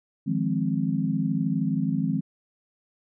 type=chord; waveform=sine; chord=F minor seventh; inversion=third; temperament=equal; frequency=155.56 / 174.61 / 207.7 / 261.6 Hz; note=Eb3 / F3 / Ab3 / C4; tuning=0 / 0 / 0 / 0 cents; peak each=-28 dBFS; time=0.26-2.21 s; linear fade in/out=20 ms; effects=none